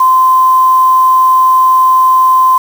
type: tone with quantisation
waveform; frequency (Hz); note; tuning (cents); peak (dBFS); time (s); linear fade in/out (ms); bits
sine; 1034; C6; -21; -4; 0-2.58; 5; 4
effects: none